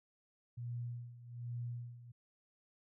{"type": "tone with tremolo", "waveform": "sine", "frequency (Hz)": 120, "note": "B2", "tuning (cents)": -49, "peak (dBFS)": -38, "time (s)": [0.57, 2.12], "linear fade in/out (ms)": 10, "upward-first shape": "sine", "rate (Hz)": 1.2, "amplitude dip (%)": 80, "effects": []}